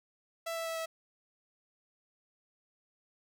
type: tone with pitch steps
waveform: sawtooth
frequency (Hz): 663 / 658.8 / 654.6 / 650.5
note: E5 / E5 / E5 / E5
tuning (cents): +10 / -1 / -12 / -23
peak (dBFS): -31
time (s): 0.46-0.86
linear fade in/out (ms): 10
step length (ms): 100
effects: none